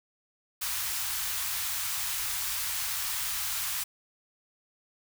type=band-stop noise; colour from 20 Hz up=white; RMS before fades=-32 dBFS; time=0.61-3.84 s; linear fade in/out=10 ms; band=110 to 880 Hz; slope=24 dB/octave; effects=none